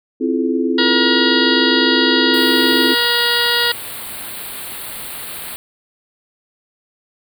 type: chord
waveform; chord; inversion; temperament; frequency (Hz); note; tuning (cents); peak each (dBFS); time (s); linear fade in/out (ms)
sine; F major seventh; second; equal with one note detuned; 261.6 / 329.6 / 349.2 / 429; C4 / E4 / F4 / A4; 0 / 0 / 0 / -44; -18 / -20 / -22 / -22; 0.2-2.95; 20
type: harmonic tone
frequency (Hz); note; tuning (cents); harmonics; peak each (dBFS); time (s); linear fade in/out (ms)
476.6; A#4; +38; 1 / 2 / 3 / 4 / 6 / 7 / 8 / 9 / 10; -24 / -25 / -21 / -20 / -22 / -22 / -21 / -24 / -23; 0.78-3.72; 5
type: band-stop noise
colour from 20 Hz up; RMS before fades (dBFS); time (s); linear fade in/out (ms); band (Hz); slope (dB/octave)
white; -29; 2.34-5.56; 0; 4500 to 8100; 96
effects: none